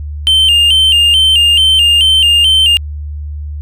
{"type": "tone with vibrato", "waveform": "triangle", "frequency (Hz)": 2953, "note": "F#7", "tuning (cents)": -4, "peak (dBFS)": -4, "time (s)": [0.27, 2.77], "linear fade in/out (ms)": 0, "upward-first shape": "square", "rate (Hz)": 2.3, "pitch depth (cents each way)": 83, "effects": ["added 74 Hz sine -19 dBFS peak until 3.61 s"]}